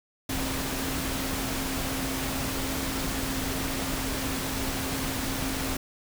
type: tone in noise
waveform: sine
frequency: 266.4 Hz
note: C4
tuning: 31 cents sharp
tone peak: -34 dBFS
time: 0.29-5.77 s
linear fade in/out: 5 ms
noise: pink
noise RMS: -31 dBFS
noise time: 0.29-5.77 s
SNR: -6 dB
effects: none